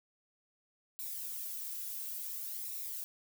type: noise with flanger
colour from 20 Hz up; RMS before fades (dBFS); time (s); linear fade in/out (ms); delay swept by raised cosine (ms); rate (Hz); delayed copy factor
violet; -41; 0.99-3.04; 0; 0.63 to 2.23; 0.57; -0.5
effects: none